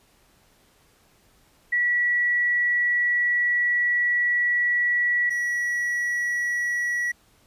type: tone pair in turn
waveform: sine / triangle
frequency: 1940 / 1932.6 Hz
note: B6 / B6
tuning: -31 / -38 cents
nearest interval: unison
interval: 7 cents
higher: first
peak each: -19 / -21 dBFS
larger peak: first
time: 1.72-5.3 / 5.3-7.12 s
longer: first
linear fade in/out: 10 ms
effects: pink hiss -60 dBFS RMS until 7.46 s + resampled to 32000 Hz